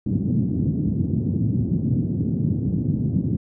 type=band-pass noise; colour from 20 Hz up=pink; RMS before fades=-22 dBFS; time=0.06-3.37 s; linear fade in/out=5 ms; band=100 to 260 Hz; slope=24 dB/octave; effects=none